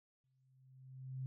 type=tone with exponential growth; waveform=sine; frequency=130.9 Hz; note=C3; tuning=1 cent sharp; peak=-38 dBFS; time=0.24-1.26 s; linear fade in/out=0 ms; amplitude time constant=220 ms; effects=none